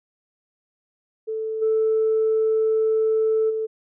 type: tone with level steps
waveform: sine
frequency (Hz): 440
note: A4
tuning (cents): 0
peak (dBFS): -24 / -16 / -22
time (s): 1.27-3.67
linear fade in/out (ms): 20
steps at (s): 1.61 / 3.49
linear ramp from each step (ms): 20
effects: tanh soft clip ceiling -13 dBFS